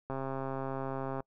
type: click train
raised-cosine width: 1 ms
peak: -23 dBFS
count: 149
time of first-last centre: 0.1-1.204 s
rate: 134 Hz
effects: noise-tail reverb RT60 0.1 s tail -26 dB re dry